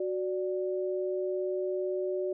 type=tone pair together; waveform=sine; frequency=370 / 587.7 Hz; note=F#4 / D5; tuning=0 / +1 cents; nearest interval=minor sixth; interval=801 cents; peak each=-30 / -34 dBFS; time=0-2.33 s; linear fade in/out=5 ms; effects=none